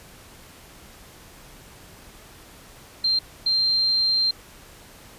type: tone bursts at uneven times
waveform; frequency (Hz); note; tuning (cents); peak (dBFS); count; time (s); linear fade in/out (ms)
sine; 4163; C8; -10; -18; 2; 3.04-3.19 / 3.46-4.31; 5
effects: pink hiss -47 dBFS RMS until 5.18 s + resampled to 32000 Hz